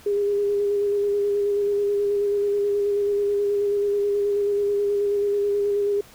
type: tone with vibrato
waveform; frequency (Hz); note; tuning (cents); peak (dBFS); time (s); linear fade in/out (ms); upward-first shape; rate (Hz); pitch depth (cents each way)
sine; 406.6; G#4; -37; -19; 0.06-6.01; 5; square; 9.3; 15
effects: pink hiss -49 dBFS RMS until 6.14 s